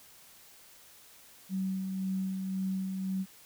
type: tone with tremolo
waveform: sine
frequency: 190 Hz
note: F#3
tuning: 46 cents sharp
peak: -29 dBFS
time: 1.49-3.26 s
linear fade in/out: 50 ms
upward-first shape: sine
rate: 1.9 Hz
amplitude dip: 35%
effects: white hiss -56 dBFS RMS until 3.45 s